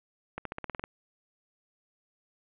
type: accelerating click train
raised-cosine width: 0.5 ms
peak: -20 dBFS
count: 9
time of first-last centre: 0.38-0.839 s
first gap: 73 ms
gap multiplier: 0.93
effects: resampled to 8000 Hz + 10-bit